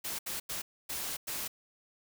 white noise bursts at uneven times, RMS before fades -37 dBFS, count 5, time 0.04-0.19 / 0.26-0.4 / 0.49-0.62 / 0.89-1.17 / 1.27-1.48 s, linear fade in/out 10 ms, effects none

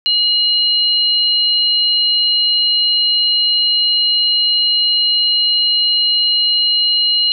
sine tone pair together, 2895 / 4136 Hz, F#7 / C8, -38 / -21 cents, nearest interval tritone, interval 617 cents, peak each -14 dBFS, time 0.06-7.32 s, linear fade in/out 0 ms, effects none

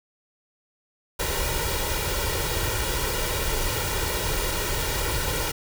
pink noise with comb filter, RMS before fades -26 dBFS, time 1.19-5.52 s, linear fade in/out 10 ms, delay 2.1 ms, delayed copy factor +0.7, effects none

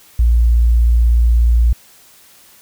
sine tone, 58.27 Hz, A#1, in tune, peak -8 dBFS, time 0.19-1.73 s, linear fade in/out 5 ms, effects white hiss -46 dBFS RMS until 2.61 s

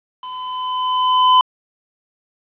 square tone with level ramp, 1012 Hz, B5, 42 cents sharp, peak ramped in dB -29 to -8 dBFS, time 0.23-1.41 s, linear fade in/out 2 ms, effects resampled to 8000 Hz + 8-bit

